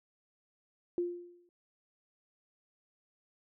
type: tone with exponential decay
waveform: sine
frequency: 350.1 Hz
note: F4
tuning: 4 cents sharp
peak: -27 dBFS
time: 0.98-1.49 s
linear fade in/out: 1 ms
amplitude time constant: 110 ms
effects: none